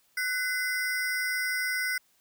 square ring-modulated tone, 1768 Hz, A6, 8 cents sharp, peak -25 dBFS, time 0.17-1.98 s, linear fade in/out 5 ms, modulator 275 Hz, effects white hiss -67 dBFS RMS until 2.2 s

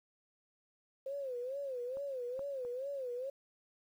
sine tone with vibrato, 523.3 Hz, C5, in tune, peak -37 dBFS, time 1.06-3.3 s, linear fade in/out 5 ms, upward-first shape sine, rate 2.3 Hz, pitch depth 140 cents each way
clicks, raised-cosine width 1 ms, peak -39 / -35 / -40 dBFS, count 3, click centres 1.971 / 2.393 / 2.65 s
effects 11-bit

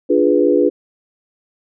sine chord, D diminished seventh, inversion none, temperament equal, 293.7 / 349.2 / 415.3 / 493.9 Hz, D4 / F4 / Ab4 / Cb5, 0 / 0 / 0 / 0 cents, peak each -16 dBFS, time 0.09-0.7 s, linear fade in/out 20 ms, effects none

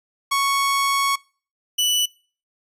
sawtooth tone pair in turn, 1108.7 / 2968 Hz, C#6 / F#7, 0 / +5 cents, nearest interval octave + perfect fourth, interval 1705 cents, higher second, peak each -14 dBFS, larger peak neither, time 0.31-1.16 / 1.78-2.06 s, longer first, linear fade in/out 10 ms, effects noise-tail reverb RT60 0.4 s tail -24 dB re dry + resampled to 32000 Hz

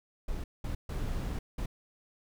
brown noise bursts at uneven times, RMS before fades -34 dBFS, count 4, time 0.28-0.44 / 0.64-0.75 / 0.89-1.39 / 1.58-1.66 s, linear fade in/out 5 ms, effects none

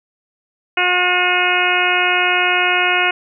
harmonic tone, 360 Hz, F#4, 47 cents flat, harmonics 1 / 2 / 3 / 4 / 5 / 6 / 7 / 8, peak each -24 / -21 / -24 / -19 / -25 / -20 / -19 / -22 dBFS, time 0.77-3.11 s, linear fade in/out 5 ms, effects none

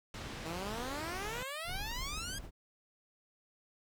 pink low-pass noise, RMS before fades -44 dBFS, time 0.14-1.43 s, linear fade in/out 2 ms, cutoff 5500 Hz, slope 12 dB/octave
10% pulse exponential sweep, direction up, 155.7 to 1661.2 Hz, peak -31 dBFS, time 0.45-2.39 s, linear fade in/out 10 ms
brown noise with tremolo, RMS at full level -42 dBFS, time 1.64-2.51 s, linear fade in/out 50 ms, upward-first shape sine, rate 19 Hz, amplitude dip 30%
effects none

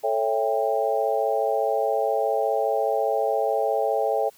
sine chord, A dominant seventh, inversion none, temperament equal with one note detuned, 440 / 554.4 / 659.3 / 795.9 Hz, A4 / C#5 / E5 / G5, 0 / 0 / 0 / +26 cents, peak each -26 dBFS, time 0.03-4.3 s, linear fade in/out 20 ms, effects white hiss -55 dBFS RMS until 4.37 s

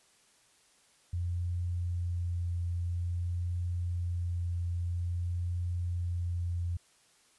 sine tone with vibrato, 87.31 Hz, F2, in tune, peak -30 dBFS, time 1.13-6.77 s, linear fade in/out 5 ms, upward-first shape triangle, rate 0.5 Hz, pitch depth 12 cents each way, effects white hiss -65 dBFS RMS until 7.38 s + resampled to 24000 Hz

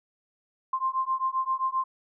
sine beating tone pair, 1047 / 1054.6 Hz, C6 / C6, +1 / +13 cents, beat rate 7.6 Hz, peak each -28 dBFS, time 0.73-1.84 s, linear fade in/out 5 ms, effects none

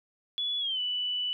sine tone with pitch glide, 3414 to 2972 Hz, G#7 to F#7, +47 to +7 cents, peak -28 dBFS, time 0.38-1.33 s, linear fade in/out 0 ms, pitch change -240 cents, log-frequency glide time 0.59-0.8 s, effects none

